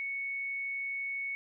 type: tone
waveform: sine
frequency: 2217 Hz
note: C#7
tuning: in tune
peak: -33 dBFS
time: 0-1.35 s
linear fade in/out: 0 ms
effects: none